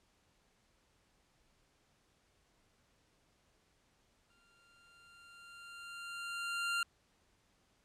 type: tone with exponential growth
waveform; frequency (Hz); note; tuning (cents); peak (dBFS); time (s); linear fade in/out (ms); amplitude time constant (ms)
25% pulse; 1391; F6; -7; -28; 4.3-6.83; 2; 550
effects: pink hiss -73 dBFS RMS until 7.84 s + low-pass 9000 Hz 12 dB/octave